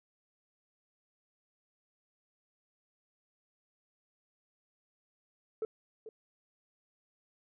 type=tone with echo; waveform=sine; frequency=440 Hz; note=A4; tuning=in tune; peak=-29 dBFS; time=5.62-5.65 s; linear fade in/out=2 ms; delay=440 ms; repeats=1; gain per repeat=-14 dB; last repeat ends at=6.09 s; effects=tanh soft clip ceiling -30 dBFS